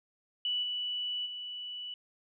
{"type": "tone with level steps", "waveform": "sine", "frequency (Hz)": 2960, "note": "F#7", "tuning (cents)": 0, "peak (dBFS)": [-29, -32, -38], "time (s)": [0.45, 1.94], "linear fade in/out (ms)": 2, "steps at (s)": [0.62, 1.25], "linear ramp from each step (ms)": 20, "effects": []}